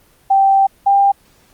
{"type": "tone pair in turn", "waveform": "sine", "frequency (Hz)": [781, 795.6], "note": ["G5", "G5"], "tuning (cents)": [-7, 25], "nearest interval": "unison", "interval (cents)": 32, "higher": "second", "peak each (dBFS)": -8, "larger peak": "neither", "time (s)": [[0.3, 0.67], [0.86, 1.12]], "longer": "first", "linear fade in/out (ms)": 10, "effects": ["pink hiss -52 dBFS RMS until 1.53 s", "Opus 24 kbps"]}